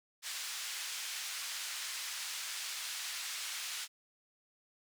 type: band-pass noise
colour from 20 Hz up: white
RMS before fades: -41 dBFS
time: 0.22-3.88 s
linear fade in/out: 50 ms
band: 1500 to 6900 Hz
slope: 12 dB/octave
effects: none